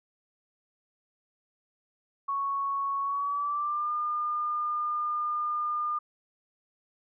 sine tone with pitch glide, 1108.7 to 1209 Hz, C#6 to D6, 0 to +50 cents, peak -27 dBFS, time 2.28-5.99 s, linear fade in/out 10 ms, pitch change +150 cents, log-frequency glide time 3.02-3.91 s, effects none

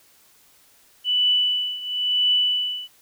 sine tone with tremolo, 2975 Hz, F#7, 9 cents sharp, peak -15 dBFS, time 1.04-2.88 s, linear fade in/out 50 ms, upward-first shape triangle, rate 0.98 Hz, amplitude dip 85%, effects white hiss -56 dBFS RMS until 3.01 s

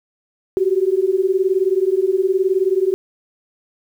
sine beating tone pair, 370 / 389 Hz, F#4 / G4, 0 / -13 cents, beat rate 19 Hz, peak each -17 dBFS, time 0.57-2.94 s, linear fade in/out 0 ms, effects 8-bit

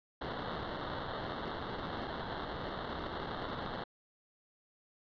white noise with sample-and-hold, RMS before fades -40 dBFS, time 0.21-3.84 s, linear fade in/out 5 ms, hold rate 2450 Hz, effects resampled to 11025 Hz

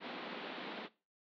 pink band-pass noise, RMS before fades -45 dBFS, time 0-0.89 s, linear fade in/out 50 ms, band 190 to 4000 Hz, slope 48 dB/octave, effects noise-tail reverb RT60 0.3 s tail -18 dB re dry

